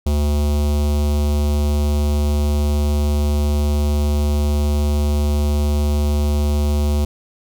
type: tone with notch filter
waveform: square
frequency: 73.42 Hz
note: D2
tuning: in tune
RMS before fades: -17 dBFS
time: 0.06-7.05 s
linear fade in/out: 5 ms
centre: 1700 Hz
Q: 0.71
effects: none